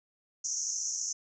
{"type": "band-pass noise", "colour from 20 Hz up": "white", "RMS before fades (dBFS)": -34, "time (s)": [0.44, 1.13], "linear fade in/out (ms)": 10, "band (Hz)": [5700, 6700], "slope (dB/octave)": 96, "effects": []}